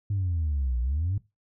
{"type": "exponential two-way sweep", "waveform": "sine", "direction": "down then up", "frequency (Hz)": [103.83, 58.27, 103.83], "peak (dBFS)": -23, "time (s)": [0.1, 1.18], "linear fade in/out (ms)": 5, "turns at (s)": 0.8, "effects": ["noise-tail reverb RT60 0.2 s tail -17 dB re dry", "tanh soft clip ceiling -21 dBFS"]}